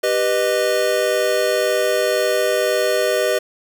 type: chord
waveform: square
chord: G augmented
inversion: none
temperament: equal with one note detuned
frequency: 392 / 493.9 / 615.8 Hz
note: G4 / B4 / D#5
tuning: 0 / 0 / -18 cents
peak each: -23 / -21 / -20 dBFS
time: 0.03-3.39 s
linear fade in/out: 10 ms
effects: none